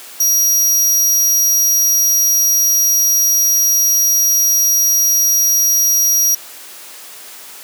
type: tone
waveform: sawtooth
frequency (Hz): 5740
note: F8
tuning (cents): +47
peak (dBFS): -8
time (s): 0.2-6.35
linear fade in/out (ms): 5
effects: white hiss -35 dBFS RMS until 7.63 s + high-pass 300 Hz 12 dB/octave